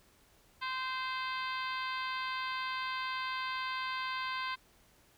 harmonic tone with a mistuned harmonic, 518 Hz, C5, 17 cents flat, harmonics 2 / 3 / 4 / 5 / 6 / 7 / 8 / 9, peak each -37 / -41 / -43 / -45 / -47 / -48 / -49 / -50 dBFS, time 0.61-4.56 s, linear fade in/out 20 ms, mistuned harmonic 6, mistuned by +22 cents, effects pink hiss -65 dBFS RMS until 5.17 s

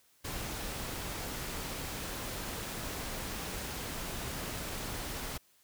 pink noise, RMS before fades -39 dBFS, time 0.24-5.38 s, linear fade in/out 10 ms, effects white hiss -67 dBFS RMS until 5.63 s

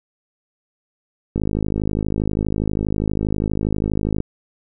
click train, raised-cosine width 3 ms, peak -8 dBFS, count 150, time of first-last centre 1.36-4.204 s, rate 52.4 Hz, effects none

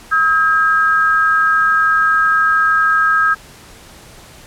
sine tone pair together, 1281 / 1614 Hz, E6 / G#6, -50 / -50 cents, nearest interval major third, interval 400 cents, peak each -13 dBFS, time 0.11-3.35 s, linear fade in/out 20 ms, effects pink hiss -40 dBFS RMS until 4.46 s + low-pass 12000 Hz 12 dB/octave

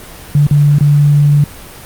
sine tone with dropouts, 145.6 Hz, D3, 15 cents flat, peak -5 dBFS, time 0.35-1.44 s, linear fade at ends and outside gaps 2 ms, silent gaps 0.468-0.51 / 0.785-0.808 s, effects pink hiss -32 dBFS RMS until 1.85 s + Opus 32 kbps

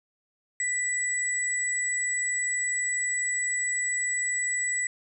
sine tone pair together, 1975.5 / 7872 Hz, B6 / B8, 0 / -7 cents, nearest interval 2 octaves, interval 2393 cents, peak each -28 dBFS, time 0.6-4.87 s, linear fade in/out 2 ms, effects none

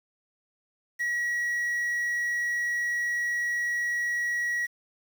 triangle tone with quantisation, 1916 Hz, A#6, 47 cents sharp, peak -24 dBFS, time 0.99-4.67 s, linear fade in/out 20 ms, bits 8, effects none

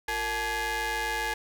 sawtooth ring-modulated tone, 405.4 Hz, G#4, 42 cents flat, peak -21 dBFS, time 0.08-1.34 s, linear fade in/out 5 ms, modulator 1270 Hz, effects none

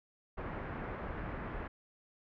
pink low-pass noise, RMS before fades -41 dBFS, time 0.37-1.68 s, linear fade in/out 10 ms, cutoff 1900 Hz, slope 24 dB/octave, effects none

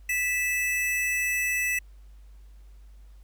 square tone pair together, 1975.5 / 2618 Hz, B6 / E7, 0 / -13 cents, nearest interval perfect fourth, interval 487 cents, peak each -28 dBFS, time 0.09-1.79 s, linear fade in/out 5 ms, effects added 50 Hz sine -46 dBFS peak until 3.23 s + pink hiss -67 dBFS RMS until 3.23 s

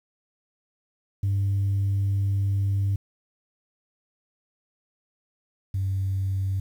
sine tone pair in turn, 98.9 / 96.2 Hz, G2 / G2, +16 / -32 cents, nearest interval unison, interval 48 cents, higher first, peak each -19 / -22 dBFS, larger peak first, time 1.23-2.96 / 5.74-6.6 s, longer first, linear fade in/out 5 ms, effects tanh soft clip ceiling -19 dBFS + 9-bit

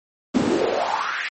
brown noise with high-pass filter sweep, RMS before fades -22 dBFS, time 0.34-1.29 s, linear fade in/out 10 ms, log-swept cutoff 210 to 2100 Hz, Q 4.7, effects MP3 32 kbps

